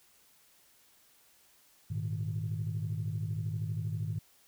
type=chord; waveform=sine; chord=Ab suspended second; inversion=none; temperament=equal; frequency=103.83 / 116.54 / 155.56 Hz; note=Ab2 / Bb2 / Eb3; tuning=0 / 0 / 0 cents; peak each=-34 / -37 / -36 dBFS; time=1.9-4.19 s; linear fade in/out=10 ms; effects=tanh soft clip ceiling -25 dBFS + white hiss -64 dBFS RMS until 4.47 s